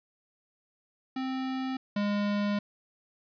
square tone pair in turn, 261.6 / 204.9 Hz, C4 / G#3, 0 / -23 cents, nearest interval major third, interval 423 cents, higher first, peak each -31 / -27 dBFS, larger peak second, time 1.16-1.77 / 1.96-2.59 s, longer second, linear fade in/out 5 ms, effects resampled to 11025 Hz + 11-bit

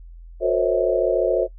sine tone cluster, 363.6 / 452 / 518 / 552 / 645 Hz, F#4 / A4 / C5 / C#5 / E5, -30 / +47 / -17 / -7 / -38 cents, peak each -23 dBFS, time 0.4-1.48 s, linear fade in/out 50 ms, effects noise-tail reverb RT60 0.1 s tail -21 dB re dry + added 42 Hz sine -38 dBFS peak until 1.58 s

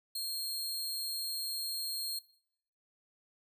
sawtooth tone, 4234 Hz, C8, 20 cents sharp, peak -32 dBFS, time 0.15-2.19 s, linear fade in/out 5 ms, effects noise-tail reverb RT60 0.7 s tail -20 dB re dry

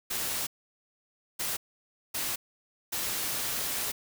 white noise bursts at uneven times, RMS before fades -32 dBFS, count 4, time 0.1-0.47 / 1.39-1.57 / 2.14-2.36 / 2.92-3.92 s, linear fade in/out 10 ms, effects none

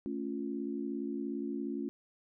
sine chord, A augmented, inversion none, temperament equal, 220 / 277.2 / 349.2 Hz, A3 / C#4 / E#4, 0 / 0 / 0 cents, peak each -39 / -37 / -40 dBFS, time 0.06-1.89 s, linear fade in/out 0 ms, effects none

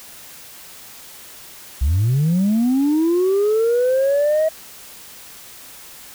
sine linear sweep, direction up, 60.6 to 640 Hz, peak -12 dBFS, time 1.81-4.49 s, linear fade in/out 10 ms, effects tanh soft clip ceiling -12 dBFS + white hiss -40 dBFS RMS until 6.14 s

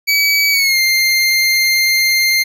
25% pulse tone with pitch glide, 2280 to 2103 Hz, C#7 to C7, +48 to +8 cents, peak -7 dBFS, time 0.07-2.44 s, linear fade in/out 20 ms, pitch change -140 cents, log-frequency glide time 0.51-0.79 s, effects none

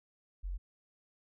sine tone, 45.31 Hz, F#1, 36 cents flat, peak -35 dBFS, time 0.43-0.58 s, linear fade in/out 20 ms, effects none

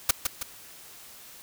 white noise with echo, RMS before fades -19 dBFS, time 0.09-0.11 s, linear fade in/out 5 ms, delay 160 ms, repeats 2, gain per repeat -6 dB, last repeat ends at 0.43 s, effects white hiss -48 dBFS RMS until 1.42 s

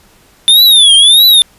square tone with vibrato, 3549 Hz, A7, 14 cents sharp, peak -3 dBFS, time 0.48-1.42 s, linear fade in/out 0 ms, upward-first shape triangle, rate 1.6 Hz, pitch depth 210 cents each way, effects pink hiss -46 dBFS RMS until 1.58 s + resampled to 32000 Hz

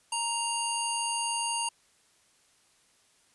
harmonic tone, 932.3 Hz, A#5, in tune, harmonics 1 / 3 / 5 / 7 / 9 / 10, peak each -32 / -34 / -39 / -40 / -42 / -34 dBFS, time 0.12-1.69 s, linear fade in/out 5 ms, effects white hiss -65 dBFS RMS until 3.34 s + resampled to 24000 Hz

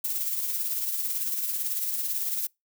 violet noise with tremolo, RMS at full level -27 dBFS, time 0.04-2.47 s, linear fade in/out 5 ms, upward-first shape triangle, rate 18 Hz, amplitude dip 50%, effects noise-tail reverb RT60 0.2 s tail -26 dB re dry

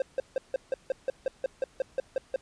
triangle tone bursts, 528 Hz, C5, 16 cents sharp, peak -22 dBFS, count 14, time 0-2.36 s, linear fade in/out 2 ms, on 20 ms, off 160 ms, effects pink hiss -60 dBFS RMS until 2.41 s + resampled to 22050 Hz

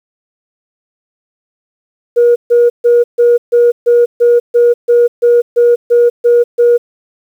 sine tone bursts, 477.7 Hz, A#4, 42 cents sharp, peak -3 dBFS, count 14, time 2.16-6.78 s, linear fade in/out 20 ms, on 200 ms, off 140 ms, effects tanh soft clip ceiling -1 dBFS + 7-bit

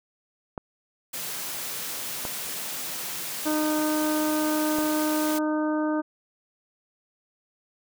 clicks, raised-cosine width 1 ms, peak -18 dBFS, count 3, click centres 0.578 / 2.252 / 4.786 s
white high-pass noise, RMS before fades -33 dBFS, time 1.13-5.39 s, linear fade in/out 10 ms, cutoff 110 Hz, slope 96 dB/octave
harmonic tone, 306.5 Hz, D#4, 26 cents flat, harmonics 1 / 2 / 3 / 4 / 5, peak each -24 / -30 / -34 / -36 / -38 dBFS, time 3.45-6.02 s, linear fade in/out 20 ms
effects none

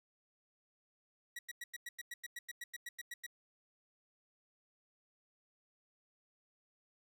sawtooth tone bursts, 1921 Hz, B6, 48 cents flat, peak -39 dBFS, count 16, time 1.36-3.265 s, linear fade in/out 5 ms, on 30 ms, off 95 ms, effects none

